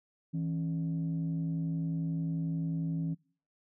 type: tone pair together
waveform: sine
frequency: 163.16 / 274.4 Hz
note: E3 / C#4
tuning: -17 / -17 cents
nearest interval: major sixth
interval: 900 cents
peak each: -30 / -37 dBFS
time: 0.33-3.15 s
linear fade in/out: 20 ms
effects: noise-tail reverb RT60 0.5 s tail -25 dB re dry + tanh soft clip ceiling -25 dBFS